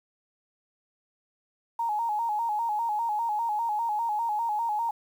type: tone with vibrato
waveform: sine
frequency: 884 Hz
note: A5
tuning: 8 cents sharp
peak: -25 dBFS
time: 1.79-4.91 s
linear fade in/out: 5 ms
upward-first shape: square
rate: 5 Hz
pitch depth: 84 cents each way
effects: 9-bit